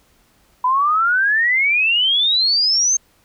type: exponential sweep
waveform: sine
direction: up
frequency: 987.8 to 6430 Hz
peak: -13 dBFS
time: 0.64-2.97 s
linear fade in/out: 5 ms
effects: pink hiss -57 dBFS RMS until 3.24 s